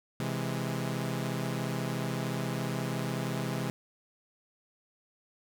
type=chord; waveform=sawtooth; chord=C augmented; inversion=none; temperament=equal; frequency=130.81 / 164.81 / 207.7 Hz; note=C3 / E3 / G#3; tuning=0 / 0 / 0 cents; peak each=-30 / -32 / -33 dBFS; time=0.2-3.7 s; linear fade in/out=0 ms; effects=none